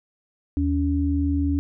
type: tone pair together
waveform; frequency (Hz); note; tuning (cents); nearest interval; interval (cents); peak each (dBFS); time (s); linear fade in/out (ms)
sine; 79.2 / 282.2; D#2 / C#4; +31 / +31; octave + minor seventh; 2200; -22; 0.57-1.59; 0
effects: none